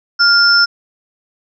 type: tone pair together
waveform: sine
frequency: 1405 / 5305 Hz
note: F6 / E8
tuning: +10 / +10 cents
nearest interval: octave + major seventh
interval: 2300 cents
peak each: -10 dBFS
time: 0.19-0.66 s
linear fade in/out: 20 ms
effects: none